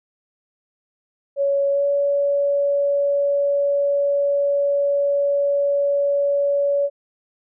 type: tone with pitch glide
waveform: sine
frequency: 559 to 566.5 Hz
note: C#5 to C#5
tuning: +14 to +37 cents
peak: -16 dBFS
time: 1.36-6.9 s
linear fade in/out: 50 ms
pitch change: +23 cents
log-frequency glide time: 1.71-1.85 s
effects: none